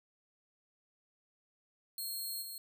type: tone with level steps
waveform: 10% pulse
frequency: 4248 Hz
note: C8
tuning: 25 cents sharp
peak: -31 / -36 dBFS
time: 1.98-2.58 s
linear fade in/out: 2 ms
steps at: 2.41 s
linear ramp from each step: 20 ms
effects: none